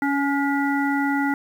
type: harmonic tone with a mistuned harmonic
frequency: 280.3 Hz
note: C#4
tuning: 19 cents sharp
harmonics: 1 / 3 / 5 / 7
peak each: -21 / -26 / -28 / -29 dBFS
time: 0.02-1.34 s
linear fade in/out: 2 ms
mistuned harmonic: 5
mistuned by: +29 cents
effects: 8-bit